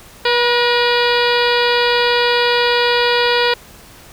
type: harmonic tone with a mistuned harmonic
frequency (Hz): 483.2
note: B4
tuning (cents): -38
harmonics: 1 / 2 / 3 / 4 / 5 / 6 / 7 / 8 / 9 / 10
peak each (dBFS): -16 / -19 / -21 / -22 / -23 / -24 / -24 / -25 / -26 / -26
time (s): 0.25-3.54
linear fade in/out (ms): 5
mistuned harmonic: 4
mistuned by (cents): -39
effects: pink hiss -41 dBFS RMS until 4.12 s